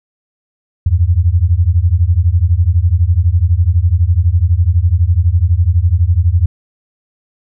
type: beating tone pair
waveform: sine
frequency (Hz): 81.1 / 93.1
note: E2 / F#2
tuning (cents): -28 / +11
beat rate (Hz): 12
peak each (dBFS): -11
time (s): 0.86-6.46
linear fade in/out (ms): 5
effects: none